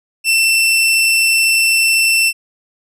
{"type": "tone", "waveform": "sawtooth", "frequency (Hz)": 2682, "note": "E7", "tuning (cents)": 29, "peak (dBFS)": -7, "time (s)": [0.24, 2.33], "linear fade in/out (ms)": 50, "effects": ["resampled to 32000 Hz"]}